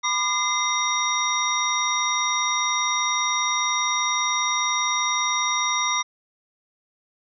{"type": "tone cluster", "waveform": "sine", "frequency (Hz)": [1003, 1203, 2070, 3725, 5710], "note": ["B5", "D6", "C7", "A#7", "F8"], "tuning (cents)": [26, 41, -19, -2, 37], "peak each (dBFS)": -27, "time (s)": [0.03, 6.03], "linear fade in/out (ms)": 20, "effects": []}